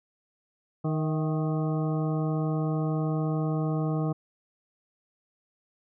harmonic tone with a mistuned harmonic, 155.56 Hz, D#3, in tune, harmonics 1 / 2 / 3 / 4 / 5 / 7 / 8, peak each -26 / -32 / -36 / -38 / -40 / -43 / -44 dBFS, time 0.84-4.13 s, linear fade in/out 10 ms, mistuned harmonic 4, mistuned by +52 cents, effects none

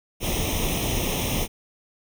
pink noise with comb filter, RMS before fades -25 dBFS, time 0.2-1.48 s, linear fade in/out 50 ms, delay 0.33 ms, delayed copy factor +0.85, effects none

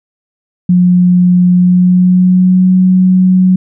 sine tone with pitch glide, 179.2 to 184.88 Hz, F3 to F#3, +45 to -1 cents, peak -4 dBFS, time 0.69-3.56 s, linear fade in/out 5 ms, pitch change +54 cents, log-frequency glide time 1.53-2.71 s, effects none

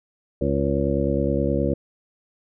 harmonic tone, 69.6 Hz, C#2, 8 cents sharp, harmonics 1 / 2 / 3 / 4 / 5 / 7 / 8, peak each -27 / -27 / -27 / -27 / -27 / -27 / -27 dBFS, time 0.41-1.74 s, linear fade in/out 5 ms, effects none

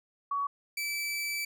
sine / sawtooth tone pair in turn, 1127 / 2315 Hz, C#6 / D7, +28 / -25 cents, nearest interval octave, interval 1247 cents, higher second, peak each -28 dBFS, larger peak neither, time 0.31-0.47 / 0.77-1.45 s, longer second, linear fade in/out 5 ms, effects none

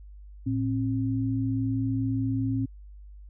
sine tone pair together, 112.3 / 267.1 Hz, A2 / C4, +36 / +36 cents, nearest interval octave + minor third, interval 1500 cents, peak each -27 dBFS, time 0.46-2.66 s, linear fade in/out 10 ms, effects added 50 Hz sine -43 dBFS peak until 3.29 s

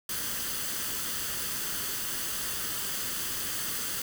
white noise with comb filter, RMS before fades -33 dBFS, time 0.09-4.02 s, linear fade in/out 2 ms, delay 0.64 ms, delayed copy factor +0.5, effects none

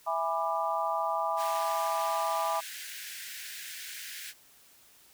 sine chord, E dominant seventh, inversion none, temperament just, 659.3 / 824.1 / 988.9 / 1186.7 Hz, E5 / G#5 / B5 / D6, 0 / -14 / +2 / +18 cents, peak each -33 dBFS, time 0.06-2.61 s, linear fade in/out 20 ms
pink high-pass noise, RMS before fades -42 dBFS, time 1.36-4.34 s, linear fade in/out 50 ms, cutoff 1500 Hz, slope 96 dB/octave
effects white hiss -59 dBFS RMS until 5.13 s

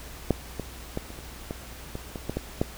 clicks, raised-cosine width 2 ms, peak -7 / -17 / -15 / -29 / -27 / -18 / -21 / -21 / -15 / -14 / -9 dBFS, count 11, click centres 0.307 / 0.597 / 0.974 / 1.104 / 1.189 / 1.509 / 1.954 / 2.158 / 2.296 / 2.37 / 2.615 s, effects added 60 Hz sine -44 dBFS peak until 2.77 s + pink hiss -44 dBFS RMS until 2.77 s

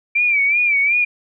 sine tone with vibrato, 2336 Hz, D7, 10 cents flat, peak -13 dBFS, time 0.15-1.05 s, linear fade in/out 10 ms, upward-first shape sine, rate 2.7 Hz, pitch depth 88 cents each way, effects none

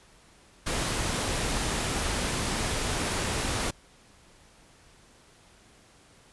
pink noise, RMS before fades -29 dBFS, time 0.66-3.71 s, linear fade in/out 10 ms, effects pink hiss -57 dBFS RMS until 6.32 s + resampled to 24000 Hz

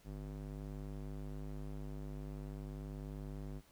square tone with band-pass filter, 50.2 Hz, G1, 42 cents sharp, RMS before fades -45 dBFS, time 0.04-3.62 s, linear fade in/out 50 ms, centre 200 Hz, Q 0.66, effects pink hiss -67 dBFS RMS until 3.71 s

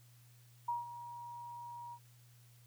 sine tone with ADSR envelope, 952 Hz, A#5, 36 cents sharp, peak -32 dBFS, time 0.68-1.99 s, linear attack 7 ms, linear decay 160 ms, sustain -13 dB, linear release 61 ms, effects added 120 Hz sine -60 dBFS peak until 2.66 s + white hiss -68 dBFS RMS until 2.66 s

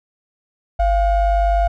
triangle ring-modulated tone, 370 Hz, F#4, in tune, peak -8 dBFS, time 0.79-1.68 s, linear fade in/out 10 ms, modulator 320 Hz, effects none

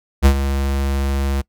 square tone with ADSR envelope, 68.7 Hz, C#2, 15 cents flat, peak -7 dBFS, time 0.22-1.42 s, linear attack 36 ms, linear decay 78 ms, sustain -11 dB, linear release 16 ms, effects noise-tail reverb RT60 0.1 s tail -23 dB re dry

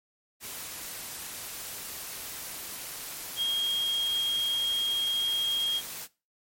sine tone in noise, 3250 Hz, G#7, 38 cents flat, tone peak -25 dBFS, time 3.36-5.82 s, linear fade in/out 50 ms, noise white, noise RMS -39 dBFS, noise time 0.4-6.08 s, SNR +11 dB, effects noise-tail reverb RT60 0.3 s tail -20 dB re dry + MP3 64 kbps

